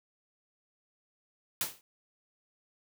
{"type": "noise with exponential decay", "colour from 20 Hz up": "white", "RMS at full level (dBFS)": -28, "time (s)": [1.61, 1.81], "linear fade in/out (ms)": 1, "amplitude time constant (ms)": 43, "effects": []}